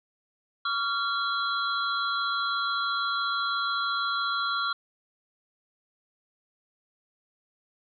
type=tone cluster; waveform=sine; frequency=1137 / 1383 / 3331 / 4046 Hz; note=C#6 / F6 / G#7 / B7; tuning=+44 / -17 / +4 / +41 cents; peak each=-31 / -28 / -36 / -34 dBFS; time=0.65-4.73 s; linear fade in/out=5 ms; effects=none